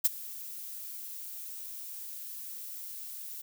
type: noise with ADSR envelope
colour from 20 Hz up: violet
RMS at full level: -21 dBFS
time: 0.04-3.42 s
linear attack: 15 ms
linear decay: 24 ms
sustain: -21 dB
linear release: 14 ms
effects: none